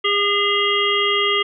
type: harmonic tone with a mistuned harmonic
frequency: 405.7 Hz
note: G#4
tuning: 41 cents flat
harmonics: 1 / 3 / 5 / 7 / 8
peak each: -22 / -22 / -22 / -22 / -22 dBFS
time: 0.04-1.43 s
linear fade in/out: 10 ms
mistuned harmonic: 5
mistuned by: +18 cents
effects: none